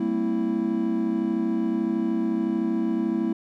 triangle chord, C dominant seventh, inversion second, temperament equal with one note detuned, 196 / 228 / 261.6 / 329.6 Hz, G3 / Bb3 / C4 / E4, 0 / -38 / 0 / 0 cents, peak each -29 / -24 / -29 / -24 dBFS, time 0-3.33 s, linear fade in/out 5 ms, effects none

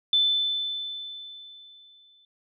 sine tone with exponential decay, 3520 Hz, A7, in tune, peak -17 dBFS, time 0.13-2.25 s, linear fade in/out 2 ms, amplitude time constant 460 ms, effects none

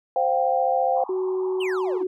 sine chord, C suspended fourth, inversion none, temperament equal with one note detuned, 523.3 / 709.4 / 784 Hz, C5 / F5 / G5, 0 / +27 / 0 cents, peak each -23 dBFS, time 0.16-1.04 s, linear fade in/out 2 ms
white band-pass noise, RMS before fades -40 dBFS, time 0.95-2.03 s, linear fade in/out 10 ms, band 760 to 1100 Hz, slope 96 dB/octave
sine tone with pitch glide, 373.7 to 370 Hz, F#4 to F#4, +17 to 0 cents, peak -22 dBFS, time 1.09-2.07 s, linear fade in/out 5 ms, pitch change -17 cents, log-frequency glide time 1.87-1.94 s
triangle exponential sweep, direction down, 3193 to 285.8 Hz, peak -28 dBFS, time 1.6-2.04 s, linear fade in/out 10 ms
effects none

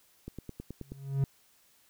click train, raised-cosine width 3 ms, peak -27 dBFS, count 7, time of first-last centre 0.28-0.92 s, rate 9.38 Hz
triangle tone with exponential growth, 137.2 Hz, C#3, 17 cents flat, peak -20 dBFS, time 0.81-1.24 s, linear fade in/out 0 ms, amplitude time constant 92 ms
effects white hiss -65 dBFS RMS until 1.89 s

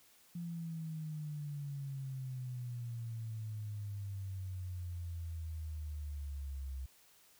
sine exponential sweep, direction down, 172.9 to 65.41 Hz, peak -39 dBFS, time 0.35-6.86 s, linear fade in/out 5 ms, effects white hiss -65 dBFS RMS until 7.39 s

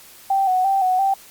sine tone with vibrato, 760 Hz, F#5, 46 cents sharp, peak -15 dBFS, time 0.3-1.14 s, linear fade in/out 5 ms, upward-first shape square, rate 2.9 Hz, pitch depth 46 cents each way, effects white hiss -45 dBFS RMS until 1.3 s + Opus 48 kbps

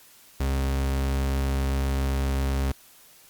40% pulse tone, 67.6 Hz, C#2, 43 cents flat, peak -22 dBFS, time 0.4-2.72 s, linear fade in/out 5 ms, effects white hiss -53 dBFS RMS until 3.29 s + Opus 48 kbps

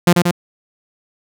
sawtooth tone with echo, 174.7 Hz, F3, 1 cent sharp, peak -3 dBFS, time 0.07-0.13 s, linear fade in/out 5 ms, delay 91 ms, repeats 2, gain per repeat -3 dB, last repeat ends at 0.312 s, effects none

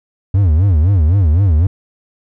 triangle tone with vibrato, 87.31 Hz, F2, in tune, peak -6 dBFS, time 0.34-1.67 s, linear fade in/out 5 ms, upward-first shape sine, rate 3.9 Hz, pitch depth 270 cents each way, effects none

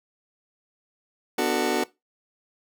30% pulse chord, B minor seventh, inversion none, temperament just, 246.9 / 296.3 / 370.4 / 444.5 Hz, B3 / D4 / F#4 / A4, 0 / +15 / +2 / +18 cents, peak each -27 / -26 / -23 / -25 dBFS, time 1.38-1.84 s, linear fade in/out 5 ms, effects noise-tail reverb RT60 0.2 s tail -19 dB re dry

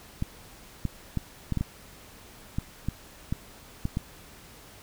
clicks, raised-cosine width 5 ms, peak -15 dBFS, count 11, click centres 0.224 / 0.853 / 1.173 / 1.523 / 1.573 / 1.61 / 2.585 / 2.886 / 3.325 / 3.854 / 3.971 s, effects pink hiss -50 dBFS RMS until 4.82 s

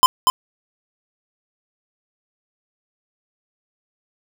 square tone with echo, 1025 Hz, C6, 36 cents flat, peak -7 dBFS, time 0.03-0.06 s, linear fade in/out 0 ms, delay 240 ms, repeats 1, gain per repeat -5 dB, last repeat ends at 0.3 s, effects none

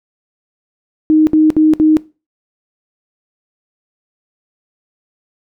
sine tone bursts, 311.1 Hz, D#4, in tune, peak -6 dBFS, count 4, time 1.1-1.969 s, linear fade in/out 0 ms, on 170 ms, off 63 ms, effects noise-tail reverb RT60 0.3 s tail -20 dB re dry

